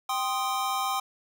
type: chord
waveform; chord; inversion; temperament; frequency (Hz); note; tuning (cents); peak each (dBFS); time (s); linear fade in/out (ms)
square; C minor; second; equal; 784 / 1046.5 / 1244.5; G5 / C6 / Eb6; 0 / 0 / 0; -31 / -32 / -32; 0.09-1; 5
effects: none